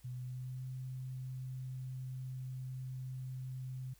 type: tone with pitch glide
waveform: sine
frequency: 125.4 to 129.3 Hz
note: B2 to C3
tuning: +27 to -20 cents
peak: -40 dBFS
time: 0.04-3.94 s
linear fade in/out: 10 ms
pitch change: +53 cents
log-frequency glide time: 0.15-0.66 s
effects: added 50 Hz sine -65 dBFS peak until 3.99 s + white hiss -68 dBFS RMS until 3.99 s

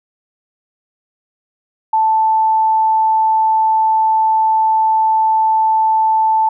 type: tone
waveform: sine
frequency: 880 Hz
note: A5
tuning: in tune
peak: -10 dBFS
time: 1.93-6.49 s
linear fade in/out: 5 ms
effects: none

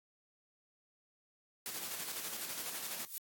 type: noise with tremolo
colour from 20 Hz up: white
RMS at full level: -40 dBFS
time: 1.66-3.05 s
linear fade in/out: 0 ms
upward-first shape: square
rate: 12 Hz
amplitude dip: 35%
type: noise with exponential growth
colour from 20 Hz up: violet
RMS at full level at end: -36 dBFS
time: 2.93-3.18 s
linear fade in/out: 1 ms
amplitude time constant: 54 ms
effects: high-pass 150 Hz 12 dB/octave + AAC 64 kbps

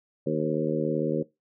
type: harmonic tone with a mistuned harmonic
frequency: 77.78 Hz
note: D#2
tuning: in tune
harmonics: 2 / 3 / 4 / 5 / 6 / 7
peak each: -31 / -31 / -31 / -31 / -31 / -31 dBFS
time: 0.26-1.23 s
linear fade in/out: 10 ms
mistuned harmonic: 7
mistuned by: -22 cents
effects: noise-tail reverb RT60 0.2 s tail -20 dB re dry

